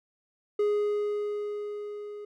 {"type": "tone with level ramp", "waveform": "triangle", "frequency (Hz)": 415.3, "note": "G#4", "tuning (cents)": 0, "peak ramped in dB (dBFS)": [-20, -36], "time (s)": [0.59, 2.25], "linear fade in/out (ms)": 5, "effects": []}